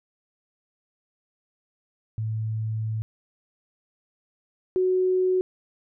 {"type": "tone pair in turn", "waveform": "sine", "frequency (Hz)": [110, 370], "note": ["A2", "F#4"], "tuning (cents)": [0, 0], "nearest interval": "octave + major sixth", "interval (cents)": 2100, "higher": "second", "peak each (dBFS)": [-25, -19], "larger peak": "second", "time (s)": [[2.18, 3.02], [4.76, 5.41]], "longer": "first", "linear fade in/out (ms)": 0, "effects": []}